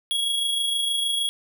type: tone with amplitude modulation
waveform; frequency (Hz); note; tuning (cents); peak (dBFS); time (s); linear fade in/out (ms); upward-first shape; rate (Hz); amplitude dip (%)
square; 3322; G#7; 0; -21; 0.11-1.29; 0; sine; 26.4; 35
effects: none